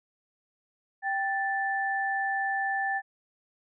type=tone pair together; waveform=sine; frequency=784 / 1760 Hz; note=G5 / A6; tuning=0 / 0 cents; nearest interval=octave + major second; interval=1400 cents; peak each=-29 / -29 dBFS; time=1.02-3.02 s; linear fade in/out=50 ms; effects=none